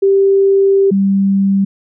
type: tone pair in turn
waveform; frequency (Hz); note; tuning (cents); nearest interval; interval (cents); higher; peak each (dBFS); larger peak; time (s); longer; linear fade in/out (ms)
sine; 392 / 196; G4 / G3; 0 / 0; octave; 1200; first; -7 / -9; first; 0.02-0.91 / 0.91-1.65; first; 10
effects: none